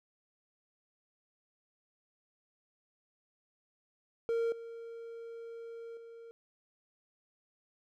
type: tone with level steps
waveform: triangle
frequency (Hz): 461.6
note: A#4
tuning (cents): -17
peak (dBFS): -27 / -41 / -46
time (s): 4.29-6.31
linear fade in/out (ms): 0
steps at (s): 4.52 / 5.97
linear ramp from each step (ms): 2
effects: none